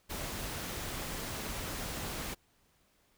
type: noise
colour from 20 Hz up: pink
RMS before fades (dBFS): -39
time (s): 0.09-2.35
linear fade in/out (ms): 20
effects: pink hiss -70 dBFS RMS until 3.17 s